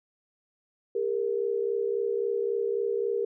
sine tone pair together, 402.5 / 466.2 Hz, G4 / A#4, +46 / 0 cents, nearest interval minor third, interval 254 cents, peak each -28 dBFS, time 0.95-3.25 s, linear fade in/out 5 ms, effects none

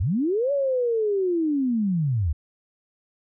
sine linear two-way sweep, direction up then down, 68.6 to 574 to 68.6 Hz, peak -20 dBFS, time 0-2.33 s, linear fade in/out 10 ms, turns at 0.52 s, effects none

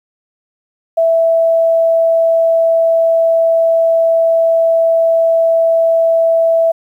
sine tone, 659.3 Hz, E5, in tune, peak -8 dBFS, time 0.97-6.72 s, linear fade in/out 10 ms, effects 8-bit

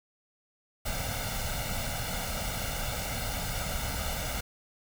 pink noise with comb filter, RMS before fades -33 dBFS, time 0.85-4.41 s, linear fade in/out 10 ms, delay 1.4 ms, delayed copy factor +0.75, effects none

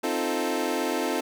25% pulse chord, F dominant seventh, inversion second, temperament equal, 261.6 / 311.1 / 349.2 / 440 Hz, C4 / Eb4 / F4 / A4, 0 / 0 / 0 / 0 cents, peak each -27 dBFS, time 0.03-1.21 s, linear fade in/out 10 ms, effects none

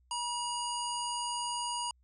harmonic tone, 960 Hz, B5, 49 cents flat, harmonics 1 / 3 / 5 / 7 / 9 / 10, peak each -35 / -40 / -42 / -43 / -45 / -45 dBFS, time 0.11-1.91 s, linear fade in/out 2 ms, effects added 62 Hz sine -64 dBFS peak until 2.03 s

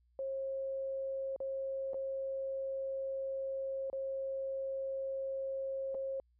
sine tone with dropouts, 538 Hz, C5, 48 cents sharp, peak -35 dBFS, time 0.19-6.2 s, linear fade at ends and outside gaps 1 ms, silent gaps 1.362-1.403 / 1.934-1.943 / 3.9-3.929 / 5.945-5.949 s, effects added 60 Hz sine -68 dBFS peak until 6.39 s

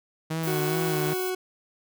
sawtooth tone with vibrato, 156.7 Hz, D#3, 13 cents sharp, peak -23 dBFS, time 0.3-1.14 s, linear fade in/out 10 ms, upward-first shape sine, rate 2.4 Hz, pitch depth 68 cents each way
violet noise, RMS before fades -36 dBFS, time 0.43-1.3 s, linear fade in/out 5 ms
40% pulse tone, 370 Hz, F#4, in tune, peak -26 dBFS, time 0.47-1.35 s, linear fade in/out 5 ms
effects none

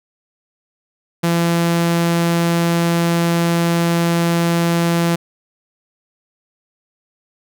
sawtooth tone, 169.5 Hz, E3, 49 cents sharp, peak -10 dBFS, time 1.23-5.16 s, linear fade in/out 10 ms, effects none

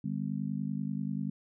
harmonic tone, 50.3 Hz, G1, 45 cents sharp, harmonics 3 / 4 / 5, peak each -36 / -34 / -38 dBFS, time 0.04-1.3 s, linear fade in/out 5 ms, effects none

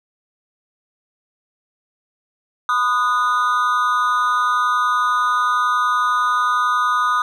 triangle tone with amplitude modulation, 1234 Hz, D#6, 15 cents flat, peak -9 dBFS, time 2.69-7.22 s, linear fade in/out 2 ms, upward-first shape sine, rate 231 Hz, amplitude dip 95%, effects none

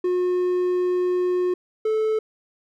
triangle tone pair in turn, 360.9 / 436.2 Hz, F#4 / A4, -43 / -15 cents, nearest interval minor third, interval 328 cents, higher second, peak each -17 dBFS, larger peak neither, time 0.04-1.54 / 1.85-2.19 s, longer first, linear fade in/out 5 ms, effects none

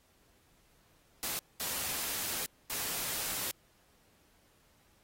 white noise bursts at uneven times, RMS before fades -36 dBFS, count 3, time 1.23-1.39 / 1.6-2.46 / 2.7-3.51 s, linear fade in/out 0 ms, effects pink hiss -68 dBFS RMS until 5.03 s + AAC 48 kbps

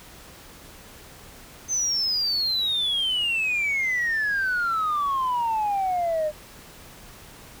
sine exponential sweep, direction down, 6272 to 598 Hz, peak -20 dBFS, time 1.68-6.32 s, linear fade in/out 50 ms, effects tanh soft clip ceiling -19 dBFS + pink hiss -46 dBFS RMS until 7.6 s

